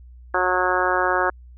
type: harmonic tone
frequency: 182.4 Hz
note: F#3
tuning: 24 cents flat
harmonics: 2 / 3 / 4 / 5 / 6 / 7 / 8 / 9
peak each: -26 / -26 / -26 / -26 / -26 / -26 / -26 / -26 dBFS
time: 0.34-1.3 s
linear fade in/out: 5 ms
effects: added 61 Hz sine -41 dBFS peak until 1.57 s